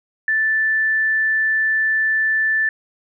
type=tone; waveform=sine; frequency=1760 Hz; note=A6; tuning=in tune; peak=-15 dBFS; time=0.28-2.69 s; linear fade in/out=2 ms; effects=none